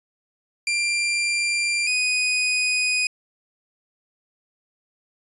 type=tone pair in turn; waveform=sawtooth; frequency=2376 / 2490 Hz; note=D7 / D#7; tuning=+20 / +1 cents; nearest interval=minor second; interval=81 cents; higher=second; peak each=-17 / -16 dBFS; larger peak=second; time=0.67-1.87 / 1.87-3.07 s; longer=neither; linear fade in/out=2 ms; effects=resampled to 24000 Hz